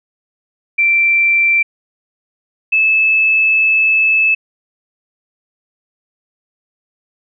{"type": "tone pair in turn", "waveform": "sine", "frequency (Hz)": [2349, 2612], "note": ["D7", "E7"], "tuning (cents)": [0, -17], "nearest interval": "major second", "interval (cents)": 183, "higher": "second", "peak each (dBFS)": -9, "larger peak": "neither", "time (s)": [[0.78, 1.63], [2.72, 4.35]], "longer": "second", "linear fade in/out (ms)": 10, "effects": []}